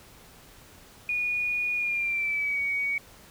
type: tone with pitch glide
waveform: sine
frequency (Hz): 2451 to 2248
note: D#7 to C#7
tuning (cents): -27 to +24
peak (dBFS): -25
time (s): 1.09-2.98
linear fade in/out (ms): 2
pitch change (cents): -149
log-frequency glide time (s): 1.75-2.62
effects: pink hiss -52 dBFS RMS until 3.3 s